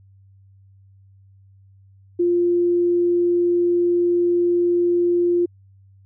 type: tone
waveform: sine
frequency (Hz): 349.2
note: F4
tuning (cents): 0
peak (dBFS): -15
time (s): 2.19-5.46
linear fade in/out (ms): 10
effects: added 97 Hz sine -48 dBFS peak until 6.05 s